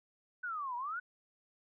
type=exponential two-way sweep; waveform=sine; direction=down then up; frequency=1517 to 940 to 1517 Hz; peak=-36 dBFS; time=0.43-1 s; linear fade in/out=10 ms; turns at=0.76 s; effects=none